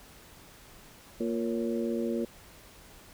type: harmonic tone with a mistuned harmonic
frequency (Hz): 116.54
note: A#2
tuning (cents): 0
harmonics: 2 / 3 / 4 / 5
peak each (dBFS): -31 / -33 / -35 / -38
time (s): 1.2-2.25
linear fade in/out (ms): 5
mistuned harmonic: 5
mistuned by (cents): -78
effects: pink hiss -53 dBFS RMS until 3.13 s